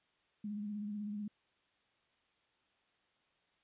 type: tone with vibrato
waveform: sine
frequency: 207.7 Hz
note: G#3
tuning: in tune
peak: -38 dBFS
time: 0.44-1.28 s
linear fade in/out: 5 ms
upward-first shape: sine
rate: 16 Hz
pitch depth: 38 cents each way
effects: white hiss -75 dBFS RMS until 3.63 s + resampled to 8000 Hz

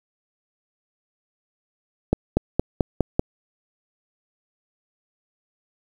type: accelerating click train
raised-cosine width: 2 ms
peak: -4 dBFS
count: 6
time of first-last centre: 2.13-3.194 s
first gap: 240 ms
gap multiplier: 0.94
effects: 7-bit

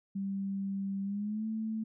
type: tone with pitch glide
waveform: sine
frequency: 196 to 220 Hz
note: G3 to A3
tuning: 0 to 0 cents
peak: -32 dBFS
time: 0.15-1.84 s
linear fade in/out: 10 ms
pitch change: +200 cents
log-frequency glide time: 1.03-1.46 s
effects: none

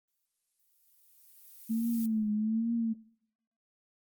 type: noise with exponential growth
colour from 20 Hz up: violet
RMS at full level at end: -42 dBFS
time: 0.08-2.06 s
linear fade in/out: 2 ms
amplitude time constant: 430 ms
type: tone with vibrato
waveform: sine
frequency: 221.6 Hz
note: A3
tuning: 13 cents sharp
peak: -27 dBFS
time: 1.69-2.94 s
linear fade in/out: 20 ms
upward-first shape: triangle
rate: 1.2 Hz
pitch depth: 100 cents each way
effects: noise-tail reverb RT60 0.8 s tail -23 dB re dry + Opus 24 kbps

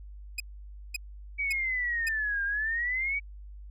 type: tone bursts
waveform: sawtooth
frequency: 2505 Hz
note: D#7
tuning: 11 cents sharp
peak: -26 dBFS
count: 4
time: 0.38-2.088 s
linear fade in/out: 5 ms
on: 22 ms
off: 540 ms
type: exponential two-way sweep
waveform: sine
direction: down then up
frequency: 2285 to 1594 to 2285 Hz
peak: -27 dBFS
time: 1.38-3.2 s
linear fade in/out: 20 ms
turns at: 2.44 s
effects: added 50 Hz sine -42 dBFS peak until 3.7 s + resampled to 32000 Hz

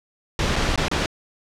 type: noise with dropouts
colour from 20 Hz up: pink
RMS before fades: -21 dBFS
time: 0.39-1.06 s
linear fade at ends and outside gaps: 1 ms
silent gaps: 0.558-0.562 / 0.759-0.776 / 0.883-0.914 s
effects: low-pass 5000 Hz 12 dB/octave

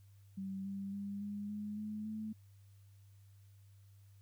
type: tone with pitch steps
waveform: sine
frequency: 192.8 / 196.62 / 200.5 / 204.5 / 208.6 / 212.7 / 216.9 Hz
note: G3 / G3 / G3 / G#3 / G#3 / G#3 / A3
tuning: -28 / +5 / +39 / -26 / +8 / +42 / -25 cents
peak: -39 dBFS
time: 0.37-2.33 s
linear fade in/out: 10 ms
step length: 280 ms
effects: added 99 Hz sine -58 dBFS peak until 4.21 s + white hiss -75 dBFS RMS until 4.21 s

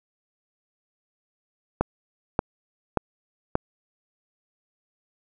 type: click train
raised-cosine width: 1 ms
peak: -6 dBFS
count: 4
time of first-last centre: 1.81-3.554 s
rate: 1.72 Hz
effects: none

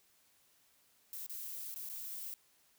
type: noise with dropouts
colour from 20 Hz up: violet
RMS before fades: -44 dBFS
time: 1.13-2.34 s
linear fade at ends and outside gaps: 0 ms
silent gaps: 1.264-1.296 / 1.743-1.76 / 1.89-1.898 s
effects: white hiss -70 dBFS RMS until 2.78 s

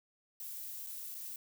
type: noise with dropouts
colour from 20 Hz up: violet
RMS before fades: -44 dBFS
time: 0.4-1.36 s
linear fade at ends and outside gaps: 1 ms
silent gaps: 0.865-0.869 / 1.145-1.149 s
effects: none

